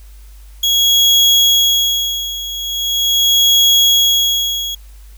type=tone with tremolo; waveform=35% pulse; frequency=3322 Hz; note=G#7; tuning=in tune; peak=-6 dBFS; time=0.63-4.75 s; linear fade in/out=5 ms; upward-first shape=sine; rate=0.41 Hz; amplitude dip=80%; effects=added 50 Hz sine -35 dBFS peak until 5.17 s + white hiss -50 dBFS RMS until 5.17 s